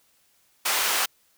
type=high-pass noise; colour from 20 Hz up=pink; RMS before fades=-24 dBFS; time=0.65-1.06 s; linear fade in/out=10 ms; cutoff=900 Hz; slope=12 dB/octave; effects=white hiss -64 dBFS RMS until 1.37 s